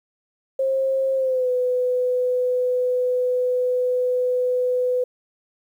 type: tone with pitch glide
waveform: sine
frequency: 533 to 500.2 Hz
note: C5 to B4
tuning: +32 to +22 cents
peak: -18 dBFS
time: 0.59-5.04 s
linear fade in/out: 5 ms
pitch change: -110 cents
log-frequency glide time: 1.15-1.5 s
effects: 9-bit